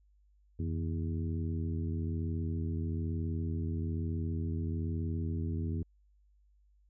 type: harmonic tone with a mistuned harmonic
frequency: 81.1 Hz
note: E2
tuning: 28 cents flat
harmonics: 1 / 2 / 3 / 4 / 5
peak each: -33 / -39 / -40 / -44 / -48 dBFS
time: 0.59-5.83 s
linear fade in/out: 5 ms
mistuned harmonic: 1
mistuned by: +140 cents
effects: added 50 Hz sine -63 dBFS peak until 6.89 s